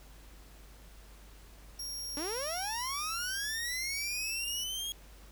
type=tone; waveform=sawtooth; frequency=5588 Hz; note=F8; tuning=in tune; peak=-35 dBFS; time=1.79-4.64 s; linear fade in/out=5 ms
type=linear sweep; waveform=sawtooth; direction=up; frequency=277.2 to 3300 Hz; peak=-32 dBFS; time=2.17-4.92 s; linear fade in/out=0 ms
effects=added 50 Hz sine -52 dBFS peak until 5.31 s + pink hiss -58 dBFS RMS until 5.31 s